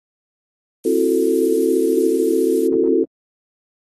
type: noise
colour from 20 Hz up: violet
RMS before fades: -32 dBFS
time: 0.84-2.67 s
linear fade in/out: 2 ms
type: chord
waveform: sine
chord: F# half-diminished seventh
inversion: second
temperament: just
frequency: 266.4 / 333 / 370 / 444 Hz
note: C4 / E4 / F#4 / A4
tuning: +31 / +18 / 0 / +16 cents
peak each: -22 / -19 / -19 / -18 dBFS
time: 0.85-3.04 s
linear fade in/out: 5 ms
effects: AAC 32 kbps